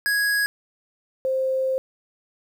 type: tone pair in turn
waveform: square / sine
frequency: 1661.2 / 525.4 Hz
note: G#6 / C5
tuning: 0 / +7 cents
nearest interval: octave + minor sixth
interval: 1993 cents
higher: first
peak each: -20 dBFS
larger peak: neither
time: 0.06-0.46 / 1.25-1.78 s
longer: second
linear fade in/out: 0 ms
effects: 9-bit